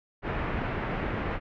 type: low-pass noise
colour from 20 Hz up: pink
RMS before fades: -31 dBFS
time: 0.22-1.4 s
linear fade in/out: 50 ms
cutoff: 2300 Hz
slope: 24 dB/octave
effects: none